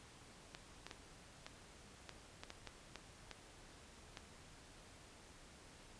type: clicks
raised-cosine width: 0.2 ms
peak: -30 dBFS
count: 11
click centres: 0.549 / 0.866 / 0.912 / 1.465 / 2.093 / 2.435 / 2.504 / 2.673 / 2.957 / 3.313 / 4.172 s
effects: pink hiss -60 dBFS RMS until 5.99 s + resampled to 22050 Hz